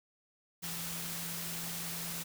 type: tone in noise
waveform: sine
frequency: 168.9 Hz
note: E3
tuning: 42 cents sharp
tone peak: -45 dBFS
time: 0.62-2.24 s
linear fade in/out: 20 ms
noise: white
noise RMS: -40 dBFS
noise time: 0.62-2.24 s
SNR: -8 dB
effects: none